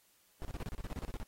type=noise bursts; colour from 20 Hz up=brown; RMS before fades=-39 dBFS; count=14; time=0.42-1.229 s; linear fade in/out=0 ms; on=29 ms; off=31 ms; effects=white hiss -69 dBFS RMS until 1.27 s + AAC 48 kbps